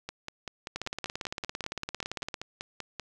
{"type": "two click trains", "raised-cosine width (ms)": 0.2, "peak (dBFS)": [-19, -16], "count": [16, 29], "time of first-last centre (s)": [[0.09, 2.997], [0.76, 2.342]], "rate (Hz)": [5.16, 17.7], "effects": []}